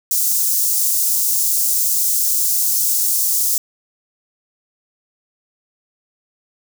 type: high-pass noise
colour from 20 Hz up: white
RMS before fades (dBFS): -17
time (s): 0.11-3.58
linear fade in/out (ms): 2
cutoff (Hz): 5800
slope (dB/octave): 24
effects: none